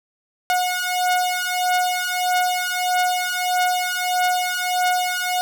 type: beating tone pair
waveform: sawtooth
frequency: 725 / 726.6 Hz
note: F#5 / F#5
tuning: -35 / -32 cents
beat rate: 1.6 Hz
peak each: -18 / -18 dBFS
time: 0.5-5.41 s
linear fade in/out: 0 ms
effects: none